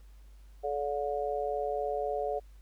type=harmonic tone; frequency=143.8 Hz; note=D3; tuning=36 cents flat; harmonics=3 / 4 / 5; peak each=-34 / -34 / -34 dBFS; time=0.63-2.4 s; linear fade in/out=20 ms; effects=added 50 Hz sine -50 dBFS peak until 2.61 s + pink hiss -68 dBFS RMS until 2.61 s